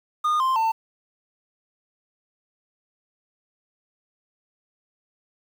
triangle tone with pitch steps, 1223 / 1046.4 / 895.3 Hz, D#6 / C6 / A5, -30 / 0 / +30 cents, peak -17 dBFS, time 0.24-0.72 s, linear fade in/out 10 ms, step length 160 ms, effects 8-bit

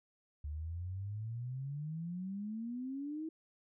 sine exponential sweep, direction up, 72.2 to 324.6 Hz, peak -38 dBFS, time 0.44-3.29 s, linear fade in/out 5 ms, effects none

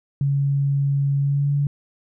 sine tone with pitch glide, 139.9 to 142.76 Hz, C#3 to D3, +16 to -49 cents, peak -17 dBFS, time 0.21-1.67 s, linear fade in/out 2 ms, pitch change +35 cents, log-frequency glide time 1.19-1.52 s, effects none

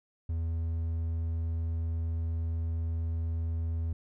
triangle tone, 82.2 Hz, E2, 4 cents flat, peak -27 dBFS, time 0.29-3.93 s, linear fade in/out 5 ms, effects none

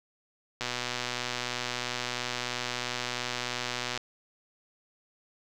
click train, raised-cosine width 0.2 ms, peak -14 dBFS, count 415, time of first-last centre 0.61-3.976 s, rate 123 Hz, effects none

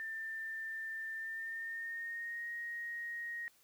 sine tone with pitch glide, 1788 to 1875.8 Hz, A6 to A#6, +27 to +10 cents, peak -39 dBFS, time 0-3.48 s, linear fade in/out 0 ms, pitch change +83 cents, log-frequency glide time 1.15-2.49 s, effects white hiss -68 dBFS RMS until 3.63 s

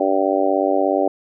harmonic tone, 96.8 Hz, G2, 21 cents flat, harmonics 3 / 4 / 5 / 6 / 7 / 8, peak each -22 / -22 / -25 / -20 / -24 / -23 dBFS, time 0-1.08 s, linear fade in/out 5 ms, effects none

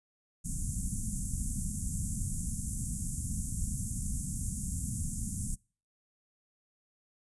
pink band-stop noise, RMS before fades -34 dBFS, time 0.44-5.56 s, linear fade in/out 20 ms, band 230 to 6900 Hz, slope 48 dB/octave, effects noise-tail reverb RT60 0.4 s tail -26 dB re dry + resampled to 24000 Hz

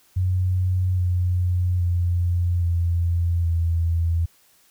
sine tone with pitch steps, 91.9 / 89.75 / 87.65 / 85.6 / 83.59 Hz, F#2 / F2 / F2 / F2 / E2, -11 / +48 / +7 / -34 / +25 cents, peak -18 dBFS, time 0.16-4.26 s, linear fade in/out 10 ms, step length 820 ms, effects white hiss -58 dBFS RMS until 4.7 s

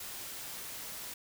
white noise, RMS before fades -43 dBFS, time 0-1.14 s, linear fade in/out 5 ms, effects none

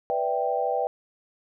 sine chord, E minor seventh, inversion second, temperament equal, 493.9 / 587.3 / 659.3 / 784 Hz, B4 / D5 / E5 / G5, 0 / 0 / 0 / 0 cents, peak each -28 / -30 / -30 / -27 dBFS, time 0.1-0.87 s, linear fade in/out 0 ms, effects none

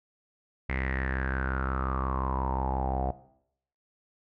sawtooth tone with low-pass filter sweep, 65.7 Hz, C2, 8 cents sharp, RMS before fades -30 dBFS, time 0.69-3.11 s, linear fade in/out 5 ms, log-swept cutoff 2100 to 710 Hz, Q 9.1, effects noise-tail reverb RT60 0.7 s tail -17 dB re dry

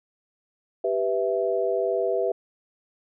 sine chord, E minor, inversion first, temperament equal, 392 / 493.9 / 659.3 Hz, G4 / B4 / E5, 0 / 0 / 0 cents, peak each -26 dBFS, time 0.84-2.32 s, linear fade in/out 5 ms, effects none

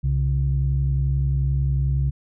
sine tone pair together, 65.37 / 136.6 Hz, C2 / C#3, -1 / -25 cents, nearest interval octave + minor second, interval 1276 cents, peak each -20 dBFS, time 0.03-2.11 s, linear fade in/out 20 ms, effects tanh soft clip ceiling -12 dBFS

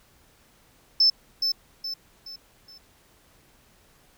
triangle tone with echo, 5274 Hz, E8, in tune, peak -12 dBFS, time 1-1.1 s, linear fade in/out 5 ms, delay 420 ms, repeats 4, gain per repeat -8 dB, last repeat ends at 2.78 s, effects tanh soft clip ceiling -13 dBFS + pink hiss -59 dBFS RMS until 4.17 s

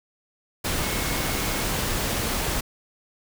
sine tone in noise, 2184 Hz, C#7, 26 cents flat, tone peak -37 dBFS, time 0.82-1.64 s, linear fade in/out 10 ms, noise pink, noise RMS -26 dBFS, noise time 0.64-2.61 s, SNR -14 dB, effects none

